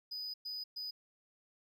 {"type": "tone bursts at uneven times", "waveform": "triangle", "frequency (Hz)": 4978, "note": "D#8", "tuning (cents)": 0, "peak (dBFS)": -38, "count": 3, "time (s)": [[0.11, 0.34], [0.45, 0.64], [0.76, 0.91]], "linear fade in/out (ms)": 10, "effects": []}